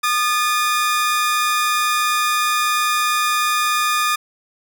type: tone pair together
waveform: sawtooth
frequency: 1221 / 1735.3 Hz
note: D#6 / A6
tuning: -33 / -24 cents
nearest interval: tritone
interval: 609 cents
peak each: -13 / -22 dBFS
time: 0.03-4.16 s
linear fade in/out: 10 ms
effects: none